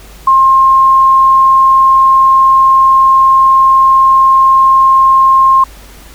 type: tone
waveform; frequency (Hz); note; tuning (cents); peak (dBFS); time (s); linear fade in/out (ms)
sine; 1064; C6; +29; -3; 0.27-5.64; 5
effects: added 50 Hz sine -35 dBFS peak until 6.14 s + pink hiss -37 dBFS RMS until 6.14 s